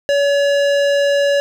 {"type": "tone with hard clipping", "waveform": "sine", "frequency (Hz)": 567, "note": "C#5", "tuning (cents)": 39, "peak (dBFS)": -14, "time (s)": [0.09, 1.4], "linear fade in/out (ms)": 0, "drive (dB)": 16, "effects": []}